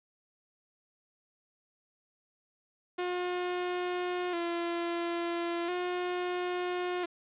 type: tone with vibrato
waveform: sawtooth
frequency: 350 Hz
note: F4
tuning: 4 cents sharp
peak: -27 dBFS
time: 2.98-7.06 s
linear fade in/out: 10 ms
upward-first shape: square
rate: 0.37 Hz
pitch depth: 41 cents each way
effects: resampled to 8000 Hz + 9-bit